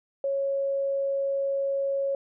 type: tone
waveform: sine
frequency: 551 Hz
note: C#5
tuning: 11 cents flat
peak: -24 dBFS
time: 0.24-2.15 s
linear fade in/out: 2 ms
effects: none